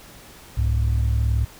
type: tone pair together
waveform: sine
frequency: 66.5 / 105.48 Hz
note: C2 / G#2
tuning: +29 / +27 cents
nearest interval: minor sixth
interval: 798 cents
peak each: -18 / -20 dBFS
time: 0.57-1.45 s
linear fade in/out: 10 ms
effects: tanh soft clip ceiling -13 dBFS + pink hiss -45 dBFS RMS until 1.59 s